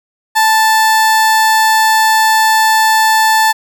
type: tone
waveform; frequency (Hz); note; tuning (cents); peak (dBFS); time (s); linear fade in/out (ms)
30% pulse; 880; A5; 0; -5; 0.35-3.53; 20
effects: none